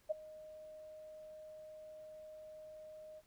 sine tone with ADSR envelope, 620 Hz, D#5, 6 cents flat, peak -30 dBFS, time 0.09-3.22 s, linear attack 21 ms, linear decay 15 ms, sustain -20 dB, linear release 43 ms, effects pink hiss -71 dBFS RMS until 3.26 s

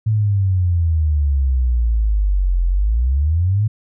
sine exponential two-way sweep, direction down then up, 111.1 to 42.89 to 111.1 Hz, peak -13 dBFS, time 0.06-3.68 s, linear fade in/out 10 ms, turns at 2.65 s, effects none

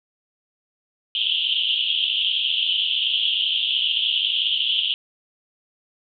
pink band-pass noise, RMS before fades -22 dBFS, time 1.15-4.94 s, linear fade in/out 0 ms, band 2900 to 3400 Hz, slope 96 dB/octave, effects none

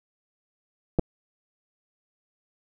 clicks, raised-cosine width 2 ms, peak -9 dBFS, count 2, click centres 0.988 / 0.994 s, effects none

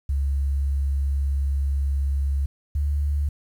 sine tone pair in turn, 69.3 / 72.32 Hz, C#2 / D2, 0 / -26 cents, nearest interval minor second, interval 74 cents, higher second, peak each -20 dBFS, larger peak neither, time 0.09-2.46 / 2.75-3.29 s, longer first, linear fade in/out 5 ms, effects 9-bit

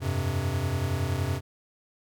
square chord, F suspended second, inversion none, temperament equal, 87.31 / 98 / 130.81 Hz, F2 / G2 / C3, 0 / 0 / 0 cents, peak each -31 dBFS, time 0-1.41 s, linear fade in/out 50 ms, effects none

